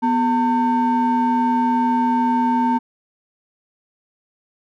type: ring-modulated tone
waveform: triangle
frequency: 329.6 Hz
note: E4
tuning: in tune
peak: -10 dBFS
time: 0.02-2.79 s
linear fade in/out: 20 ms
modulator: 576 Hz
effects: none

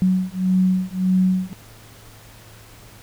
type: beating tone pair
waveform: sine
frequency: 184.8 / 186.5 Hz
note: F#3 / F#3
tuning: -2 / +14 cents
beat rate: 1.7 Hz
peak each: -19 dBFS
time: 0.02-1.53 s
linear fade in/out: 0 ms
effects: added 109 Hz sine -47 dBFS peak until 3.02 s + pink hiss -46 dBFS RMS until 3.02 s

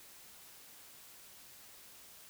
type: silence
effects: white hiss -56 dBFS RMS until 2.29 s

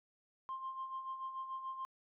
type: tone with tremolo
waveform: sine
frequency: 1055 Hz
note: C6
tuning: 14 cents sharp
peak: -37 dBFS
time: 0.49-1.85 s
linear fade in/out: 0 ms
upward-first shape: sine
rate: 6.9 Hz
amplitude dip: 60%
effects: tanh soft clip ceiling -35 dBFS

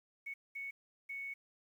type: tone bursts at uneven times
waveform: sine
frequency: 2217 Hz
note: C#7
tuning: in tune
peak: -40 dBFS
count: 3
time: 0.26-0.34 / 0.55-0.71 / 1.09-1.34 s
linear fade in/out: 10 ms
effects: 11-bit

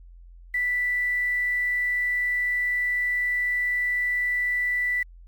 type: tone with quantisation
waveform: sine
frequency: 1974 Hz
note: B6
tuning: 1 cent flat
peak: -22 dBFS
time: 0.54-5.03 s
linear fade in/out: 5 ms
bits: 8
effects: added 43 Hz sine -44 dBFS peak until 5.27 s + Opus 48 kbps

